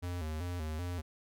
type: tone with vibrato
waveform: square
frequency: 83.1 Hz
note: E2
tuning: 15 cents sharp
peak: -36 dBFS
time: 0.02-1.02 s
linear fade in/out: 20 ms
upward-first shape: square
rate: 2.6 Hz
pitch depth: 110 cents each way
effects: none